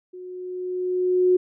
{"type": "tone with level ramp", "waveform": "sine", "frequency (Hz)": 364.6, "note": "F#4", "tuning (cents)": -25, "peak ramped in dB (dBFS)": [-36, -13], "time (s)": [0.13, 1.37], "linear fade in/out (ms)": 10, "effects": []}